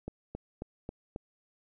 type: click train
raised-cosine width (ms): 2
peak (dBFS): -24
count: 5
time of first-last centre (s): 0.08-1.161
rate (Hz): 3.7
effects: none